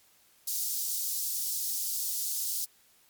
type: high-pass noise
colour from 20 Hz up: white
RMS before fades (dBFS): -32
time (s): 0.47-2.65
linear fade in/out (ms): 5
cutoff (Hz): 4700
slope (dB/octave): 24
effects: white hiss -63 dBFS RMS until 3.09 s + MP3 96 kbps